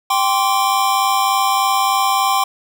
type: chord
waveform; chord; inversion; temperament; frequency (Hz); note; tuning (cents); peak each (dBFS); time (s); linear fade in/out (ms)
square; G suspended fourth; none; equal with one note detuned; 784 / 1046.5 / 1149.8; G5 / C6 / D6; 0 / 0 / -37; -18 / -18 / -22; 0.1-2.44; 5
effects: none